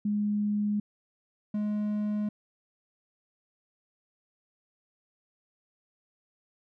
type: tone pair in turn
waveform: sine / triangle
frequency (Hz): 207.7 / 209.6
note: G#3 / G#3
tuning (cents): 0 / +16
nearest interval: unison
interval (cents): 16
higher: second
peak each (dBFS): -25 / -25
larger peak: neither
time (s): 0.05-0.8 / 1.54-2.29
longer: neither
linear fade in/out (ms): 5
effects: none